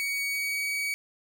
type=tone with pitch glide; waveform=40% pulse; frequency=2247 to 2263 Hz; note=C#7 to C#7; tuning=+23 to +35 cents; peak=-27 dBFS; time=0-0.94 s; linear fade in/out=0 ms; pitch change=+12 cents; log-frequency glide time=0.16-0.71 s; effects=none